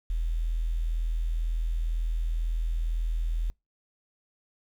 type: tone with quantisation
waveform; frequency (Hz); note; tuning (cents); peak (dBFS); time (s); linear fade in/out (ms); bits
sine; 41.01; E1; -8; -25; 0.1-3.5; 0; 9
effects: noise-tail reverb RT60 0.2 s tail -26 dB re dry